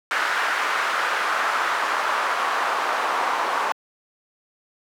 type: noise with band-pass filter sweep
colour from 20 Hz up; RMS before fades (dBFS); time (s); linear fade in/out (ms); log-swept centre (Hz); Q
pink; -23; 0.11-3.72; 0; 1500 to 1000; 1.9
effects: high-pass 400 Hz 12 dB/octave